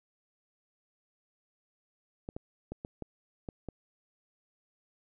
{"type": "clicks", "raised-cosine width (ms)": 2, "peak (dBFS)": -25, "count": 7, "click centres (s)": [2.289, 2.365, 2.72, 2.849, 3.023, 3.488, 3.687], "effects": []}